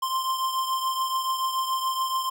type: beating tone pair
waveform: square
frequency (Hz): 1046.5 / 1053.5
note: C6 / C6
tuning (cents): 0 / +12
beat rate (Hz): 7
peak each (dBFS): -26 / -33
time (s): 0.02-2.3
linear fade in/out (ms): 10
effects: none